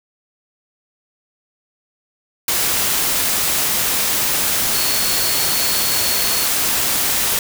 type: tone in noise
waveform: sine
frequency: 4376 Hz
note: C#8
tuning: 23 cents flat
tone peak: -24 dBFS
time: 4.74-6.46 s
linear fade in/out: 2 ms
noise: white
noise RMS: -18 dBFS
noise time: 2.48-7.39 s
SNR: -9 dB
effects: none